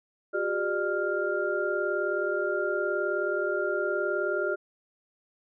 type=tone cluster; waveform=sine; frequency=364 / 403.1 / 601 / 1398 Hz; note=F#4 / G4 / D5 / F6; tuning=-28 / +48 / +40 / +1 cents; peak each=-31 dBFS; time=0.33-4.56 s; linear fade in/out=20 ms; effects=none